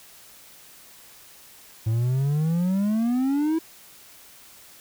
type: exponential sweep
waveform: triangle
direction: up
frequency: 108.7 to 329.6 Hz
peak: -18 dBFS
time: 1.86-3.59 s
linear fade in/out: 10 ms
effects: white hiss -49 dBFS RMS until 4.8 s